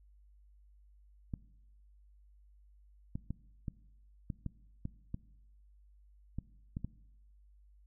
clicks, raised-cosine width 5 ms, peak -25 dBFS, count 11, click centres 1.338 / 3.155 / 3.306 / 3.682 / 4.302 / 4.463 / 4.854 / 5.144 / 6.386 / 6.769 / 6.846 s, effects noise-tail reverb RT60 0.9 s tail -20 dB re dry + added 50 Hz sine -59 dBFS peak until 7.86 s

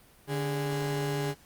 35% pulse tone pair together, 145.9 / 412.2 Hz, D3 / G#4, -11 / -13 cents, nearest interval octave + tritone, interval 1798 cents, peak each -29 / -31 dBFS, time 0.27-1.35 s, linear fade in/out 50 ms, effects pink hiss -58 dBFS RMS until 1.45 s + Opus 32 kbps

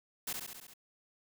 white noise with echo, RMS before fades -37 dBFS, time 0.27-0.33 s, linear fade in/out 5 ms, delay 68 ms, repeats 6, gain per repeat -3 dB, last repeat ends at 0.738 s, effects none

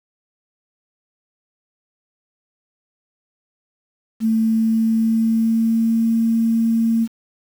sine tone with pitch glide, 222.8 to 227.4 Hz, A3 to A#3, +22 to -43 cents, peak -14 dBFS, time 4.2-7.08 s, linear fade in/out 50 ms, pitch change +35 cents, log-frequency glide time 4.35-6.11 s, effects 7-bit

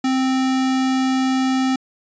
square tone, 261.6 Hz, C4, in tune, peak -17 dBFS, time 0.04-1.76 s, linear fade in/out 5 ms, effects resampled to 16000 Hz

